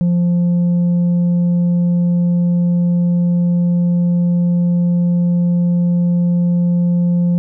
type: tone with tanh clipping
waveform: sine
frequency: 174.61 Hz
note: F3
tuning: in tune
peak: -12 dBFS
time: 0.01-7.38 s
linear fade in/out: 0 ms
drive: 3 dB
effects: none